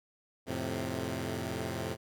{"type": "chord", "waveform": "10% pulse", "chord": "F major", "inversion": "none", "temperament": "equal", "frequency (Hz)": [87.31, 110, 130.81], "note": ["F2", "A2", "C3"], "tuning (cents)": [0, 0, 0], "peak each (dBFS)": -30, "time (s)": [0.46, 1.97], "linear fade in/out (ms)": 50, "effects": []}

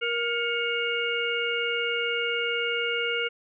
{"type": "harmonic tone with a mistuned harmonic", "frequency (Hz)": 471.1, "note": "A#4", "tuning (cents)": 18, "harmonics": [1, 3, 5, 6], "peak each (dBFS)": [-30, -30, -31, -30], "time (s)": [0.01, 3.29], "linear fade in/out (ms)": 20, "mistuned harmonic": 5, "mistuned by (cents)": -110, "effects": []}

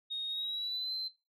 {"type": "tone with pitch glide", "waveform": "sine", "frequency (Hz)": [3729, 4090], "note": ["A#7", "C8"], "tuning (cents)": [0, -40], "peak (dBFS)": -33, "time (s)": [0.1, 1.09], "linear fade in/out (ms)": 20, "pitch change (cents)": 160, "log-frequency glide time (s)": [0.28, 0.94], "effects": ["noise-tail reverb RT60 0.3 s tail -20 dB re dry", "tanh soft clip ceiling -29 dBFS"]}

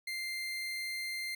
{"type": "tone", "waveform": "30% pulse", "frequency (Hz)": 2093, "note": "C7", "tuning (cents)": 0, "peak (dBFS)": -33, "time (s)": [0.07, 1.35], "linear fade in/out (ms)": 5, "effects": []}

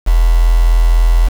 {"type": "tone with quantisation", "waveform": "sine", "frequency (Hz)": 41.91, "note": "E1", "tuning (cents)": 29, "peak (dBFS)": -6, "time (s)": [0.06, 1.29], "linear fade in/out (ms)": 20, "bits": 4, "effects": []}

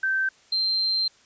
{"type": "tone pair in turn", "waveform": "sine", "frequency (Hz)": [1553, 4146], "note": ["G6", "C8"], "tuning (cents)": [-17, -17], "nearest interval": "octave + perfect fourth", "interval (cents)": 1700, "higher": "second", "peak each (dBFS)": -21, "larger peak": "neither", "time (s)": [[0.03, 0.29], [0.52, 1.08]], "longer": "second", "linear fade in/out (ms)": 5, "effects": ["white hiss -57 dBFS RMS until 1.25 s", "resampled to 16000 Hz"]}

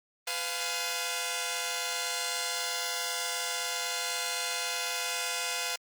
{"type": "chord", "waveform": "5% pulse", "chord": "F diminished", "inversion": "second", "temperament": "just", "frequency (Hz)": [502.9, 698.5, 838.1], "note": ["Cb5", "F5", "Ab5"], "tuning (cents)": [31, 0, 16], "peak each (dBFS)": [-24, -22, -26], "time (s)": [0.27, 5.76], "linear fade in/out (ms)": 5, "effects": ["Opus 32 kbps"]}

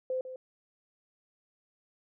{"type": "tone with echo", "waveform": "sine", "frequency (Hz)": 515, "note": "C5", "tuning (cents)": -28, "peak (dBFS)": -29, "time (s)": [0.1, 0.21], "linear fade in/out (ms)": 2, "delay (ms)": 150, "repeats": 1, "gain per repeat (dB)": -10, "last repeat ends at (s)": 0.36, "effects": []}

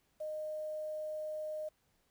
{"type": "tone with quantisation", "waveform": "sine", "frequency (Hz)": 616, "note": "D#5", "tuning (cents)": -17, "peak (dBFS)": -37, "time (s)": [0.2, 1.69], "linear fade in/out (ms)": 10, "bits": 10, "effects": ["pink hiss -75 dBFS RMS until 2.1 s"]}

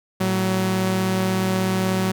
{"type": "tone pair together", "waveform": "sawtooth", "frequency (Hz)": [112.03, 187.7], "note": ["A2", "F#3"], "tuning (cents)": [32, 25], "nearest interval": "major sixth", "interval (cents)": 893, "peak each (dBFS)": [-22, -16], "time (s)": [0.2, 2.12], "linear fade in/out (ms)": 10, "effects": []}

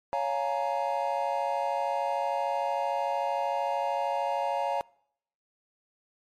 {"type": "chord", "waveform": "triangle", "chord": "Bb minor seventh", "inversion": "first", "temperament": "just", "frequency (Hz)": [559.4, 699.2, 839.1, 932.3], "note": ["Db5", "F5", "Ab5", "Bb5"], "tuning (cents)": [16, 2, 18, 0], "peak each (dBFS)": -30, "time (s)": [0.13, 4.81], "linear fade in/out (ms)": 0, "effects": ["noise-tail reverb RT60 0.7 s tail -25 dB re dry", "MP3 64 kbps"]}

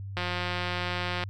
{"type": "click train", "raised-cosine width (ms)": 0.3, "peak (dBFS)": -15, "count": 191, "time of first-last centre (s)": [0.17, 1.237], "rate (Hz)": 178, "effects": ["added 98 Hz sine -35 dBFS peak until 1.29 s"]}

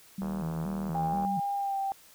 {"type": "tone with vibrato", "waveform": "sine", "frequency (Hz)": 178.5, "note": "F3", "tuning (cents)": 38, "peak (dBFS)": -31, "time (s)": [0.18, 1.4], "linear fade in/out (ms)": 5, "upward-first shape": "square", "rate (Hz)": 2.1, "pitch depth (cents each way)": 140}
{"type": "click train", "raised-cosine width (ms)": 1, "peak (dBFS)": -25, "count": 82, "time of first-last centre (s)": [0.22, 1.249], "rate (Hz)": 78.7}
{"type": "tone with pitch glide", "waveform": "sine", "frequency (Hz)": [803, 783.3], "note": ["G5", "G5"], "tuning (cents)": [41, -2], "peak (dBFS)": -28, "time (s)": [0.95, 1.92], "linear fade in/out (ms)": 0, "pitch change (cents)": -43, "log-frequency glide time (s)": [1.55, 1.79]}
{"effects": ["white hiss -56 dBFS RMS until 2.14 s"]}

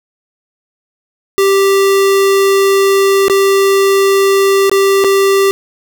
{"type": "tone with dropouts", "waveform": "square", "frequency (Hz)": 392, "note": "G4", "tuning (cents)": 0, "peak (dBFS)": -8, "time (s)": [1.38, 5.51], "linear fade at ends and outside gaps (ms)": 0, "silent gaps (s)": [[3.282, 3.298], [4.696, 4.715], [5.04, 5.045]], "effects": []}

